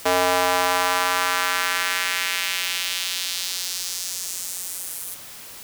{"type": "tone with high-pass filter sweep", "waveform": "square", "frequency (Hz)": 90.5, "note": "F#2", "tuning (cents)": -38, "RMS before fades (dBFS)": -24, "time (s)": [0.05, 5.15], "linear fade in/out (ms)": 10, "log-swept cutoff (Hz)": [580, 11000], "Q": 1.4, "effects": ["white hiss -40 dBFS RMS until 5.63 s"]}